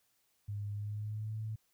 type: tone with pitch glide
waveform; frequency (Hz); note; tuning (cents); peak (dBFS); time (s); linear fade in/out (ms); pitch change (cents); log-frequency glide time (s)
sine; 102.6 to 109.33; G#2 to A2; -21 to -11; -36; 0.48-1.56; 10; +110; 0.72-1.37
effects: white hiss -75 dBFS RMS until 1.73 s